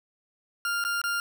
40% pulse tone with dropouts, 1400 Hz, F6, 4 cents sharp, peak -25 dBFS, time 0.65-1.2 s, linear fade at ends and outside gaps 1 ms, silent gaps 0.84-0.849 / 1.016-1.039 s, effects none

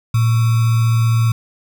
sine tone with sample-and-hold, 114.4 Hz, A#2, 32 cents flat, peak -11 dBFS, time 0.14-1.32 s, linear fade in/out 5 ms, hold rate 1225 Hz, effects none

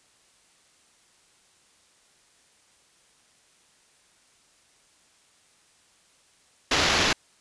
white noise with sample-and-hold, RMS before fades -22 dBFS, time 6.71-7.13 s, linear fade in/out 5 ms, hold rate 8820 Hz, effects white hiss -61 dBFS RMS until 7.4 s + resampled to 22050 Hz

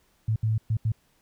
sine tone bursts at uneven times, 110 Hz, A2, in tune, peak -21 dBFS, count 4, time 0.28-0.36 / 0.43-0.58 / 0.7-0.77 / 0.85-0.92 s, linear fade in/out 5 ms, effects pink hiss -66 dBFS RMS until 1.21 s

